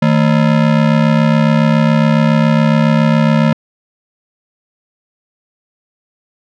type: ring-modulated tone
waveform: square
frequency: 191 Hz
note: G3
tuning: 45 cents flat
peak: -6 dBFS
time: 0.02-3.53 s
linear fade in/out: 5 ms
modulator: 33.6 Hz
effects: low-pass 3000 Hz 12 dB/octave